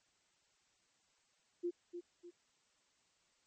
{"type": "tone with echo", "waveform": "sine", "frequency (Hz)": 349.2, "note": "F4", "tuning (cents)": 0, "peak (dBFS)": -34, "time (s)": [1.63, 1.71], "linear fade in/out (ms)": 20, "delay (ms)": 300, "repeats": 2, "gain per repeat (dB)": -8, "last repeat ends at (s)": 2.31, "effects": ["white hiss -75 dBFS RMS until 3.46 s", "MP3 32 kbps"]}